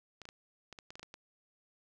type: clicks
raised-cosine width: 0.2 ms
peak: -30 dBFS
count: 10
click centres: 0.217 / 0.254 / 0.289 / 0.727 / 0.788 / 0.905 / 0.955 / 0.995 / 1.03 / 1.141 s
effects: none